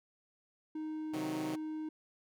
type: tone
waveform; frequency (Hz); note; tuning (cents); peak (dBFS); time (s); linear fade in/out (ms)
triangle; 311.1; D#4; 0; -35; 0.75-1.89; 5
type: chord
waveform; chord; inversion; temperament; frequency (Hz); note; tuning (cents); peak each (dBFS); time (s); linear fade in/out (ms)
10% pulse; C diminished; none; equal; 130.81 / 155.56 / 185; C3 / Eb3 / Gb3; 0 / 0 / 0; -36; 1.13-1.56; 10
effects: none